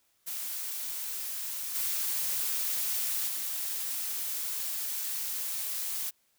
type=noise with level steps; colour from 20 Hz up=blue; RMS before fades=-36 / -31 / -34 dBFS; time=0.26-6.11 s; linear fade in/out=20 ms; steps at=1.74 / 3.27 s; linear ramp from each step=20 ms; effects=white hiss -71 dBFS RMS until 6.38 s